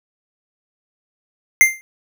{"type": "tone with exponential decay", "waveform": "square", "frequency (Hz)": 2095, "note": "C7", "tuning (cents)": 2, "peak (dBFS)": -4, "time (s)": [1.61, 1.81], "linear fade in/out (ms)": 0, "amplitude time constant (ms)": 42, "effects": []}